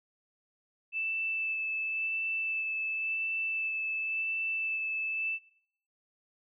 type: tone with vibrato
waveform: sine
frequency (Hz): 2637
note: E7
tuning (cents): 0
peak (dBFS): -30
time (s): 0.92-5.39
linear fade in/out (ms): 50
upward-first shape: sine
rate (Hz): 0.93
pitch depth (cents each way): 11
effects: noise-tail reverb RT60 0.6 s tail -18 dB re dry